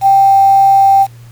sine tone with quantisation, 784 Hz, G5, in tune, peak -4 dBFS, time 0.01-1.07 s, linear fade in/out 50 ms, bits 5, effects added 118 Hz sine -33 dBFS peak until 1.31 s + pink hiss -46 dBFS RMS until 1.31 s

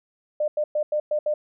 sine tone bursts at uneven times, 602 Hz, D5, 43 cents sharp, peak -20 dBFS, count 6, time 0.4-0.48 / 0.57-0.64 / 0.75-0.83 / 0.92-1 / 1.11-1.19 / 1.26-1.34 s, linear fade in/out 5 ms, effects none

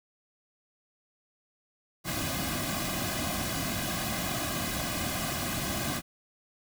pink noise with comb filter, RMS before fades -32 dBFS, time 2.04-6.02 s, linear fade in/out 50 ms, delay 2.2 ms, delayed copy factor -0.85, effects none

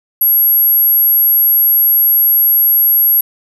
sine tone, 11530 Hz, F#9, 46 cents flat, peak -7 dBFS, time 0.21-3.21 s, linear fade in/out 5 ms, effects none

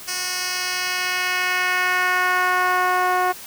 10% pulse tone with band-pass filter sweep, 364.6 Hz, F#4, 25 cents flat, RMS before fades -21 dBFS, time 0.07-3.33 s, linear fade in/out 20 ms, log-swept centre 6500 to 740 Hz, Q 1.1, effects white hiss -38 dBFS RMS until 3.46 s

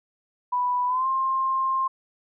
sine tone with pitch glide, 987.8 to 1058.7 Hz, B5 to C6, 0 to +20 cents, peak -21 dBFS, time 0.52-1.88 s, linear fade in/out 10 ms, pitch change +120 cents, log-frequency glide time 0.87-1.07 s, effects none

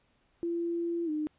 sine tone with pitch glide, 340.2 to 304.8 Hz, F4 to D#4, -45 to -36 cents, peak -29 dBFS, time 0.43-1.27 s, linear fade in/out 0 ms, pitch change -191 cents, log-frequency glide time 1.05-1.1 s, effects pink hiss -70 dBFS RMS until 1.38 s + resampled to 8000 Hz

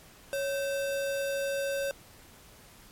sine tone with sample-and-hold, 554.4 Hz, C#5, in tune, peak -28 dBFS, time 0.33-1.91 s, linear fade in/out 0 ms, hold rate 2100 Hz, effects pink hiss -54 dBFS RMS until 2.91 s + MP3 64 kbps

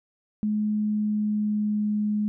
sine tone with pitch glide, 211.7 to 210 Hz, G#3 to G#3, +33 to +19 cents, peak -22 dBFS, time 0.43-2.28 s, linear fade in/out 0 ms, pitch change -14 cents, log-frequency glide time 0.73-1.82 s, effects none

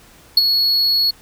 triangle tone with ADSR envelope, 4359 Hz, C#8, 30 cents flat, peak -4 dBFS, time 0.37-1.11 s, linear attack 4 ms, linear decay 25 ms, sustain -8 dB, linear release 10 ms, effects pink hiss -47 dBFS RMS until 1.21 s

